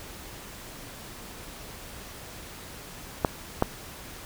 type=clicks; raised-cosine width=1 ms; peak=-6 dBFS; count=2; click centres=3.248 / 3.624 s; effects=pink hiss -43 dBFS RMS until 4.25 s